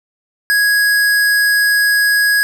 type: tone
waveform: square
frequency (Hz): 1661.2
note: G#6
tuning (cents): 0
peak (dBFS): -11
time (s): 0.5-2.43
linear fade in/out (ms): 0
effects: 8-bit